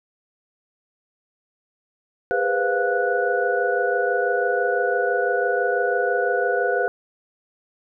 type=tone cluster; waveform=sine; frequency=406.3 / 487 / 513 / 701 / 1474 Hz; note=G#4 / B4 / C5 / F5 / F#6; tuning=-38 / -24 / -34 / +6 / -7 cents; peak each=-25 dBFS; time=2.31-6.88 s; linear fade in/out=0 ms; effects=none